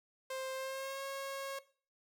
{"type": "tone with pitch glide", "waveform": "sawtooth", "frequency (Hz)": [525, 546], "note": ["C5", "C#5"], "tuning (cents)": [6, -26], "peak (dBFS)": -35, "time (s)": [0.3, 1.59], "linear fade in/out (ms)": 5, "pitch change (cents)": 68, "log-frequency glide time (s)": [0.53, 1.03], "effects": ["noise-tail reverb RT60 0.4 s tail -17 dB re dry"]}